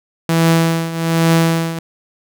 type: tone with tremolo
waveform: sawtooth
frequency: 164.81 Hz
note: E3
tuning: in tune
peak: -5 dBFS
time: 0.29-1.79 s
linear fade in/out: 2 ms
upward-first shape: triangle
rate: 1.2 Hz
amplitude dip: 80%
effects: none